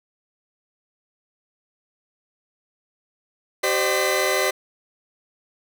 sawtooth tone cluster, 384.2 / 522 / 603 / 2019 Hz, G4 / C5 / D5 / B6, -35 / -4 / +46 / +38 cents, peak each -21 dBFS, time 3.63-4.51 s, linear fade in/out 10 ms, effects none

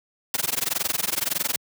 white noise with amplitude modulation, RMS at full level -22 dBFS, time 0.34-1.56 s, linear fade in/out 0 ms, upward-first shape sine, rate 21.7 Hz, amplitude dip 100%, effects high-pass 100 Hz 12 dB/octave

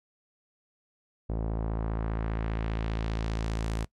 sawtooth tone with low-pass filter sweep, 55 Hz, A1, in tune, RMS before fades -31 dBFS, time 1.29-3.85 s, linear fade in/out 10 ms, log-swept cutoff 610 to 9900 Hz, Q 1, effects noise-tail reverb RT60 0.1 s tail -21 dB re dry

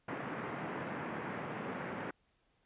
pink band-pass noise, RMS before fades -41 dBFS, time 0.08-2.11 s, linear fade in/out 5 ms, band 140 to 2100 Hz, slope 24 dB/octave, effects pink hiss -75 dBFS RMS until 2.65 s + resampled to 8000 Hz

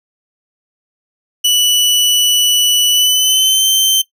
sawtooth tone with pitch glide, 2960 to 3105 Hz, F#7 to G7, 0 to -17 cents, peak -6 dBFS, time 1.44-4.02 s, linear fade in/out 10 ms, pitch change +83 cents, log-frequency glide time 2.9-3.66 s, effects noise-tail reverb RT60 0.1 s tail -17 dB re dry

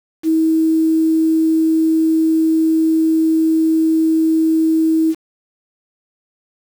sine tone with quantisation, 320.6 Hz, E4, 48 cents flat, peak -11 dBFS, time 0.23-5.15 s, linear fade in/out 50 ms, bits 6, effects none

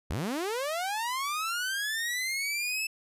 sawtooth linear sweep, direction up, 55 to 2637 Hz, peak -26 dBFS, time 0.1-2.87 s, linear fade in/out 5 ms, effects resampled to 32000 Hz

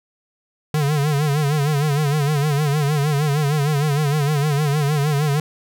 square tone with vibrato, 146.83 Hz, D3, in tune, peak -17 dBFS, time 0.74-5.4 s, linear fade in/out 2 ms, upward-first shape sine, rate 6.5 Hz, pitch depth 95 cents each way, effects none

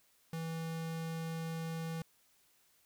square tone, 163.4 Hz, E3, 15 cents flat, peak -38 dBFS, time 0.33-2.02 s, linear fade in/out 2 ms, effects white hiss -70 dBFS RMS until 2.85 s

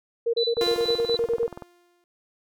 sine tone bursts, 466.2 Hz, A#4, in tune, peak -20 dBFS, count 12, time 0.26-1.469 s, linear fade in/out 10 ms, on 76 ms, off 27 ms
sine tone with tremolo, 3983 Hz, B7, 14 cents sharp, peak -23 dBFS, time 0.37-1.17 s, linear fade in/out 2 ms, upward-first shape triangle, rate 4.2 Hz, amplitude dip 95%
click train, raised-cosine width 1 ms, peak -22 dBFS, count 23, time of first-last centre 0.57-1.623 s, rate 20.9 Hz
sawtooth tone with exponential decay, 350.4 Hz, F4, 6 cents sharp, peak -21 dBFS, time 0.61-2.04 s, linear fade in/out 0 ms, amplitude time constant 310 ms
effects none

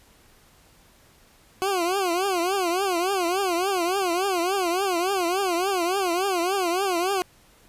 20% pulse tone with vibrato, 367.3 Hz, F#4, 13 cents flat, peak -17 dBFS, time 1.62-7.22 s, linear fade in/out 0 ms, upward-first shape triangle, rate 3.5 Hz, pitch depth 180 cents each way, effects pink hiss -56 dBFS RMS until 7.68 s + resampled to 32000 Hz

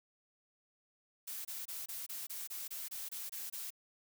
blue noise bursts, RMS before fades -43 dBFS, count 12, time 1.27-3.705 s, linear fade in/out 10 ms, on 180 ms, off 25 ms, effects none

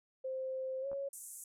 sine tone with pitch glide, 523.3 to 553.5 Hz, C5 to C#5, 0 to -3 cents, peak -36 dBFS, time 0.24-1.09 s, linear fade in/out 10 ms, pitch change +97 cents, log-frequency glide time 0.81-0.87 s
clicks, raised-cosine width 1 ms, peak -38 dBFS, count 2, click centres 0.916 / 0.931 s
pink band-pass noise, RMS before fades -49 dBFS, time 1.13-1.44 s, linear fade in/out 2 ms, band 7100 to 12000 Hz, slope 48 dB/octave
effects none

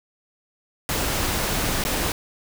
pink noise with dropouts, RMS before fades -24 dBFS, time 0.89-2.12 s, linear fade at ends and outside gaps 1 ms, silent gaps 1.839-1.85 s, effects none

